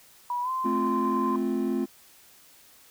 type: tone with pitch glide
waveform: sine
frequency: 974 to 1037.9 Hz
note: B5 to C6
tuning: -24 to -14 cents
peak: -26 dBFS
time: 0.3-1.36 s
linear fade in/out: 2 ms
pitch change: +110 cents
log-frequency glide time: 0.42-0.5 s
type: chord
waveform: triangle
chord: F major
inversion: first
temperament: just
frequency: 218.3 / 261.9 / 349.2 Hz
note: A3 / C4 / F4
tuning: -13 / +2 / 0 cents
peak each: -27 / -26 / -27 dBFS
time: 0.64-1.86 s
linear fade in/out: 20 ms
effects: tanh soft clip ceiling -14 dBFS + white hiss -55 dBFS RMS until 2.9 s